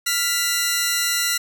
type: tone pair together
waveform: 10% pulse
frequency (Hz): 1396.9 / 1978.8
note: F6 / B6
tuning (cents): 0 / +3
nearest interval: tritone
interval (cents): 603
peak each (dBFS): -15 / -12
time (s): 0.06-1.38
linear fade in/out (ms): 10
effects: none